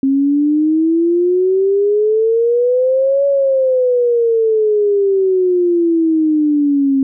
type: exponential two-way sweep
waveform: sine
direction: up then down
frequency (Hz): 267.6 to 564 to 267.6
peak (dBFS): -10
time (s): 0.03-7.03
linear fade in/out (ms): 2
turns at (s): 3.26
effects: none